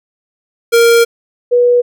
square / sine tone pair in turn, 466.2 / 486.9 Hz, A#4 / B4, 0 / -25 cents, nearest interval minor second, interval 75 cents, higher second, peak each -6 dBFS, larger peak neither, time 0.72-1.05 / 1.51-1.82 s, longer first, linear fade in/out 20 ms, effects none

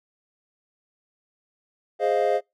triangle chord, F minor seventh, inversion first, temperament equal, 415.3 / 523.3 / 622.3 / 698.5 Hz, Ab4 / C5 / Eb5 / F5, 0 / 0 / 0 / 0 cents, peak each -23 dBFS, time 1.99-2.41 s, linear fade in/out 50 ms, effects noise-tail reverb RT60 0.2 s tail -26 dB re dry

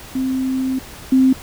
sine tone pair in turn, 261.6 / 261.6 Hz, C4 / C4, 0 / 0 cents, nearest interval unison, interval 0 cents, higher neither, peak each -17 / -9 dBFS, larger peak second, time 0.15-0.79 / 1.12-1.33 s, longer first, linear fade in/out 5 ms, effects pink hiss -37 dBFS RMS until 1.42 s

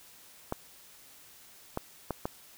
clicks, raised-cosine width 1 ms, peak -17 dBFS, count 4, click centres 0.524 / 1.774 / 2.107 / 2.255 s, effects white hiss -55 dBFS RMS until 2.57 s

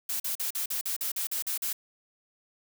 blue noise bursts, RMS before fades -31 dBFS, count 11, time 0.09-1.73 s, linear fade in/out 5 ms, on 110 ms, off 43 ms, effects none

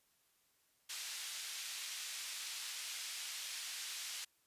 pink band-pass noise, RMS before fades -45 dBFS, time 0.89-4.25 s, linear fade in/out 10 ms, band 2800 to 9100 Hz, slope 12 dB/octave, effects white hiss -75 dBFS RMS until 4.46 s + resampled to 32000 Hz

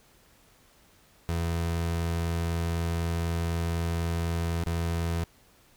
30% pulse tone with dropouts, 84 Hz, E2, 33 cents sharp, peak -24 dBFS, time 1.29-5.24 s, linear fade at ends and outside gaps 0 ms, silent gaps 4.637-4.663 s, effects pink hiss -60 dBFS RMS until 5.76 s

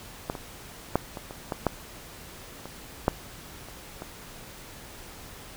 clicks, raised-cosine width 1 ms, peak -14 / -22 / -7 / -21 / -24 / -14 / -8 / -24 / -6 / -30 / -22 dBFS, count 11, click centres 0.299 / 0.352 / 0.956 / 1.172 / 1.309 / 1.522 / 1.667 / 2.656 / 3.081 / 3.686 / 4.021 s, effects pink hiss -45 dBFS RMS until 5.56 s

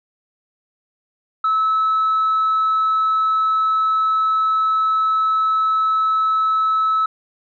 sine tone, 1300 Hz, E6, 24 cents flat, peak -13 dBFS, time 1.44-7.06 s, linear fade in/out 5 ms, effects tanh soft clip ceiling -12 dBFS

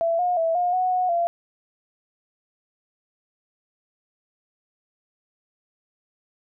sine tone with pitch steps, 668 / 717 / 657 / 713 / 737 / 732 / 686 Hz, E5 / F5 / E5 / F5 / F#5 / F#5 / F5, +23 / +45 / -6 / +36 / -7 / -19 / -31 cents, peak -19 dBFS, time 0.01-1.27 s, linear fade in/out 0 ms, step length 180 ms, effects none

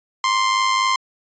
sawtooth tone with amplitude modulation, 1048 Hz, C6, 2 cents sharp, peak -10 dBFS, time 0.24-0.96 s, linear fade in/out 2 ms, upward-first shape sine, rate 104 Hz, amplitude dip 50%, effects resampled to 16000 Hz

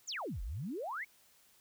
sine exponential two-way sweep, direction down then up, 7902 to 41.2 to 2339 Hz, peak -37 dBFS, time 0.07-1.05 s, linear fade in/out 20 ms, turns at 0.42 s, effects white hiss -66 dBFS RMS until 1.6 s

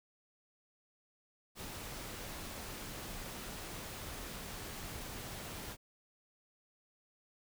pink noise, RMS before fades -45 dBFS, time 1.55-5.77 s, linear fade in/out 50 ms, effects none

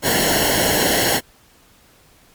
pink noise with comb filter, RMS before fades -17 dBFS, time 0.02-1.21 s, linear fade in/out 50 ms, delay 0.82 ms, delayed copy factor -0.85, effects pink hiss -52 dBFS RMS until 2.34 s + MP3 96 kbps

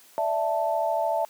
sine chord, D suspended second, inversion none, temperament just, 587.3 / 660.7 / 881 Hz, D5 / E5 / A5, 0 / +4 / +2 cents, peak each -30 / -25 / -27 dBFS, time 0.18-1.25 s, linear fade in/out 0 ms, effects white hiss -54 dBFS RMS until 1.29 s + high-pass 200 Hz 12 dB/octave

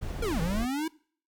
brown noise, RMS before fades -33 dBFS, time 0.01-0.66 s, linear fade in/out 20 ms
square linear two-way sweep, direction down then up, 487.6 to 155.56 to 328.9 Hz, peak -29 dBFS, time 0.22-0.88 s, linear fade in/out 5 ms, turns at 0.41 s
effects noise-tail reverb RT60 0.5 s tail -23 dB re dry

